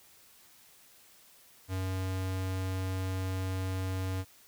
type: tone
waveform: square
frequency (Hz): 94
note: F#2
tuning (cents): +28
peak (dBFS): -32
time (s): 1.68-4.25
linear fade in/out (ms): 50
effects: white hiss -59 dBFS RMS until 4.47 s